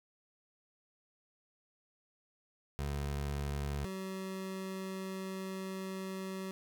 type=tone pair in turn; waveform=25% pulse; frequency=71.2 / 190.08 Hz; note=C#2 / F#3; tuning=+47 / +47 cents; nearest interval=octave + perfect fourth; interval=1700 cents; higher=second; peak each=-31 / -35 dBFS; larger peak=first; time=2.79-3.85 / 3.85-6.51 s; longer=second; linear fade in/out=0 ms; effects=none